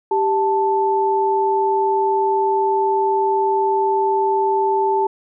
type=tone pair together; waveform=sine; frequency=392 / 880 Hz; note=G4 / A5; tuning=0 / 0 cents; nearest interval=octave + major second; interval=1400 cents; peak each=-18 / -17 dBFS; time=0.11-5.07 s; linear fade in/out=5 ms; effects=none